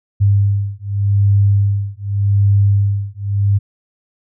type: beating tone pair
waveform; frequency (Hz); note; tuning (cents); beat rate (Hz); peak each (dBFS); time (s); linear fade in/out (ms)
sine; 100 / 100.85; G2 / G2; +35 / +50; 0.85; -14; 0.2-3.59; 20
effects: none